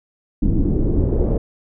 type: noise with low-pass filter sweep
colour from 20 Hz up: brown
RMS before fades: -17 dBFS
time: 0.42-1.38 s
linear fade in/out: 5 ms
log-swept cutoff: 260 to 500 Hz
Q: 2.6
effects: none